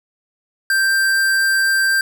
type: tone with hard clipping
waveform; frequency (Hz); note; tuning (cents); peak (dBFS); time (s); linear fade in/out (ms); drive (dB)
sine; 1574; G6; +7; -15; 0.7-2.01; 2; 17
effects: none